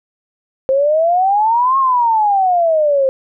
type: exponential two-way sweep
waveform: sine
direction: up then down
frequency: 523.3 to 1090 to 523.3 Hz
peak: -10 dBFS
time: 0.69-3.09 s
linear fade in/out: 0 ms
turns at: 1.78 s
effects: none